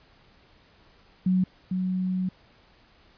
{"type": "tone pair in turn", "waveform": "sine", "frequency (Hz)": [185, 185], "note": ["F#3", "F#3"], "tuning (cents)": [0, 0], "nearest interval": "unison", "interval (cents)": 0, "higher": "neither", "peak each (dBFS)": [-19, -24], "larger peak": "first", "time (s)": [[1.26, 1.44], [1.71, 2.29]], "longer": "second", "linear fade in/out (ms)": 5, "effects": ["pink hiss -58 dBFS RMS until 3.17 s", "resampled to 11025 Hz"]}